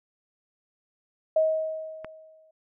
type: tone with exponential decay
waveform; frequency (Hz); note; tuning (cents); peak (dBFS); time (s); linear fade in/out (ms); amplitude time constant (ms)
sine; 633; D#5; +30; -17; 1.36-2.51; 5; 250
type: click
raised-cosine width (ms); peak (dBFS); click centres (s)
0.5; -22; 2.046
effects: none